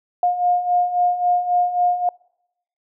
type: beating tone pair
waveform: sine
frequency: 710 / 713.7 Hz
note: F5 / F5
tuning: +28 / +37 cents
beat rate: 3.7 Hz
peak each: -22 / -17 dBFS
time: 0.23-2.09 s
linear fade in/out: 2 ms
effects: noise-tail reverb RT60 0.8 s tail -26 dB re dry